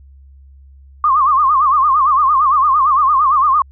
sine tone with vibrato, 1137 Hz, C#6, 44 cents sharp, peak -9 dBFS, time 1.04-3.62 s, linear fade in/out 2 ms, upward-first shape sine, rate 8.8 Hz, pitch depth 150 cents each way, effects added 68 Hz sine -39 dBFS peak until 3.71 s

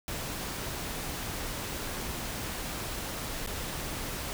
pink noise with dropouts, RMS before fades -36 dBFS, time 0.08-4.33 s, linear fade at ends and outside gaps 0 ms, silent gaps 3.463-3.473 s, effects none

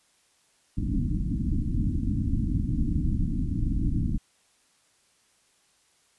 pink low-pass noise, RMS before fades -26 dBFS, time 0.77-4.18 s, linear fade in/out 10 ms, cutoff 310 Hz, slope 96 dB/octave, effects white hiss -65 dBFS RMS until 6.18 s + resampled to 24000 Hz

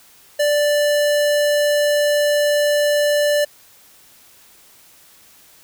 square tone, 587.3 Hz, D5, in tune, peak -15 dBFS, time 0.39-3.45 s, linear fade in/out 10 ms, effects white hiss -49 dBFS RMS until 5.63 s

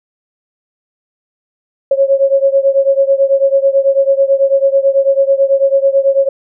sine beating tone pair, 544 / 553.1 Hz, C#5 / C#5, -33 / -4 cents, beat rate 9.1 Hz, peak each -10 / -12 dBFS, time 1.91-6.29 s, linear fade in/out 5 ms, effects none

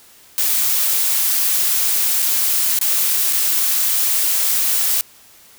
blue noise with dropouts, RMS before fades -17 dBFS, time 0.38-5.01 s, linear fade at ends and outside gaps 0 ms, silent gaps 2.221-2.225 / 2.789-2.813 / 3.327-3.332 s, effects white hiss -47 dBFS RMS until 5.58 s

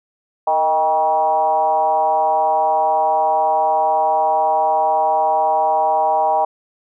sine tone with frequency modulation, 792 Hz, G5, 18 cents sharp, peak -13 dBFS, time 0.47-6.45 s, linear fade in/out 5 ms, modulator 166 Hz, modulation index 1.1, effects none

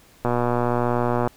click train, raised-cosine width 1 ms, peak -8 dBFS, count 125, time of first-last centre 0.25-1.275 s, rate 121 Hz, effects pink hiss -53 dBFS RMS until 1.36 s

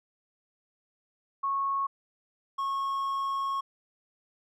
sine / triangle tone pair in turn, 1100 / 1094.2 Hz, C#6 / C#6, -14 / -23 cents, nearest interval unison, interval 9 cents, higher first, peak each -26 dBFS, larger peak neither, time 1.43-1.87 / 2.58-3.61 s, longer second, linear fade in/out 10 ms, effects none

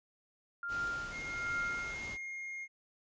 sine tone with tremolo, 1396.9 Hz, F6, in tune, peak -32 dBFS, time 0.63-1.94 s, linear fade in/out 2 ms, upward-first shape triangle, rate 1.3 Hz, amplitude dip 95%
pink noise, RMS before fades -47 dBFS, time 0.68-2.18 s, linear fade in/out 50 ms
triangle tone, 2135 Hz, C7, 34 cents sharp, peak -38 dBFS, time 1.11-2.68 s, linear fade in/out 50 ms
effects resampled to 16000 Hz

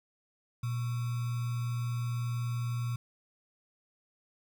sine tone with sample-and-hold, 119.5 Hz, A#2, 43 cents sharp, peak -30 dBFS, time 0.63-2.96 s, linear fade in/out 5 ms, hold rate 1225 Hz, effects none

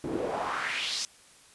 pink noise with band-pass filter sweep, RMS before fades -32 dBFS, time 0.04-1.05 s, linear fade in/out 0 ms, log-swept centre 260 to 5900 Hz, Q 2.8, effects white hiss -56 dBFS RMS until 1.54 s + resampled to 24000 Hz

